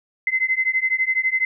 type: beating tone pair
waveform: sine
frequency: 2050 / 2062 Hz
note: C7 / C7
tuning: -36 / -26 cents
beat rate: 12 Hz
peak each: -21 dBFS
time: 0.27-1.45 s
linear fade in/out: 2 ms
effects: none